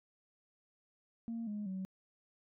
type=tone with pitch steps; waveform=sine; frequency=230 / 208.5 / 188.99 Hz; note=A#3 / G#3 / F#3; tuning=-23 / +7 / +37 cents; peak=-36 dBFS; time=1.28-1.85 s; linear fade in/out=0 ms; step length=190 ms; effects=tanh soft clip ceiling -34 dBFS